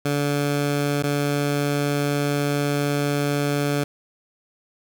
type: tone with dropouts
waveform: 15% pulse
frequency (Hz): 144.1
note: D3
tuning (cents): -33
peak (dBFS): -14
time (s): 0.05-3.84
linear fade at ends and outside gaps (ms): 5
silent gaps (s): 1.025-1.035
effects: none